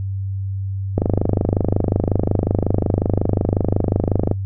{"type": "click train", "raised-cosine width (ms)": 2, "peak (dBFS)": -3, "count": 86, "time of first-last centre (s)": [0.98, 4.313], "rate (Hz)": 25.5, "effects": ["noise-tail reverb RT60 0.1 s tail -23 dB re dry", "added 97 Hz sine -21 dBFS peak until 4.45 s"]}